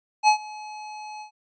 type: tone with ADSR envelope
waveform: square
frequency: 850 Hz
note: G#5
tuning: 40 cents sharp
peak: -13 dBFS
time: 0.23-1.31 s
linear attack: 49 ms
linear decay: 95 ms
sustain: -23 dB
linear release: 100 ms
effects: resampled to 16000 Hz